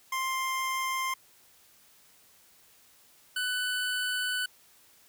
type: tone pair in turn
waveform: 25% pulse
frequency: 1051 / 1494.9 Hz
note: C6 / F#6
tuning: +7 / +17 cents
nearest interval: tritone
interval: 610 cents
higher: second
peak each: -25 dBFS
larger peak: neither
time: 0.12-1.14 / 3.36-4.46 s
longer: second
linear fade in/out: 5 ms
effects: white hiss -60 dBFS RMS until 5.08 s